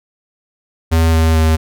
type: tone with pitch steps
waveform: square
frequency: 81.8 / 80.77 / 79.75 Hz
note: E2 / E2 / D#2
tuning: -13 / -35 / +43 cents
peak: -10 dBFS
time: 0.91-1.57 s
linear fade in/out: 20 ms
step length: 220 ms
effects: none